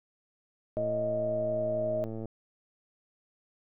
sine tone, 622.3 Hz, D#5, in tune, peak -28 dBFS, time 0.77-2.04 s, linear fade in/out 0 ms
click train, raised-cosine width 2 ms, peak -26 dBFS, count 166, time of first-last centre 0.77-2.256 s, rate 111 Hz
effects none

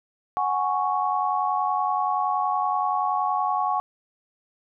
sine chord, F# suspended second, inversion none, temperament equal, 740 / 830.6 / 1108.7 Hz, F#5 / G#5 / C#6, 0 / 0 / 0 cents, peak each -26 / -26 / -25 dBFS, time 0.37-3.8 s, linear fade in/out 0 ms, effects none

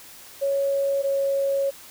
sine tone pair in turn, 554.4 / 551.6 Hz, C#5 / C#5, 0 / -9 cents, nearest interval unison, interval 9 cents, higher first, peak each -20 dBFS, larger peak neither, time 0.41-1.03 / 1.03-1.71 s, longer second, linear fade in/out 20 ms, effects white hiss -45 dBFS RMS until 1.9 s

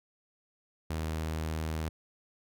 sawtooth tone, 79.2 Hz, D#2, 31 cents sharp, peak -28 dBFS, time 0.9-1.89 s, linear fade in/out 5 ms, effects none

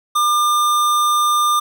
square tone, 1200 Hz, D6, 37 cents sharp, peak -14 dBFS, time 0.15-1.6 s, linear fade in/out 10 ms, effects none

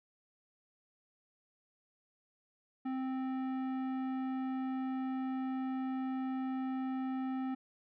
sine tone with tanh clipping, 261.6 Hz, C4, in tune, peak -36 dBFS, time 2.85-7.55 s, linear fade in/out 10 ms, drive 14 dB, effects none

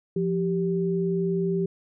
sine tone pair together, 173.8 / 390.2 Hz, F3 / G4, -8 / -8 cents, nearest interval octave + major second, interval 1400 cents, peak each -25 dBFS, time 0.16-1.66 s, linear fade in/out 5 ms, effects none

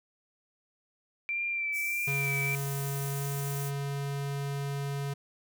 sine tone with vibrato, 2349 Hz, D7, in tune, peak -29 dBFS, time 1.29-2.55 s, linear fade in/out 0 ms, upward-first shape sine, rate 1.6 Hz, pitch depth 30 cents each way
white high-pass noise, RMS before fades -41 dBFS, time 1.72-3.72 s, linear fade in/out 50 ms, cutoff 5600 Hz, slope 48 dB/octave
square tone with pitch glide, 139.3 to 140.43 Hz, C#3 to C#3, +9 to +23 cents, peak -32 dBFS, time 2.07-5.14 s, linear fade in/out 10 ms, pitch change +14 cents, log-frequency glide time 3.05-3.28 s
effects none

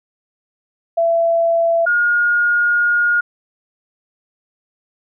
sine tone pair in turn, 670 / 1429.1 Hz, E5 / F6, +28 / +39 cents, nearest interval octave + minor second, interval 1311 cents, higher second, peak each -12 dBFS, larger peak neither, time 0.97-1.86 / 1.86-3.21 s, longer second, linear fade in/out 10 ms, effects none

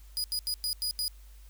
sawtooth tone bursts at uneven times, 4931 Hz, D#8, 16 cents flat, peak -26 dBFS, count 6, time 0.17-0.24 / 0.32-0.39 / 0.47-0.54 / 0.64-0.73 / 0.82-0.91 / 0.99-1.08 s, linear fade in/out 0 ms, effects added 50 Hz sine -48 dBFS peak until 1.49 s + white hiss -62 dBFS RMS until 1.49 s

